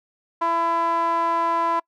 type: tone with band-pass filter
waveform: sawtooth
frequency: 335 Hz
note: E4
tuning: 28 cents sharp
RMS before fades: -22 dBFS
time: 0.41-1.8 s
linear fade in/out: 10 ms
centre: 1000 Hz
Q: 4.3
effects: noise-tail reverb RT60 0.1 s tail -26 dB re dry